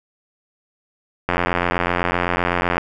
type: click train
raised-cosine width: 0.5 ms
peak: -3 dBFS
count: 132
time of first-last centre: 1.29-2.78 s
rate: 87.9 Hz
effects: none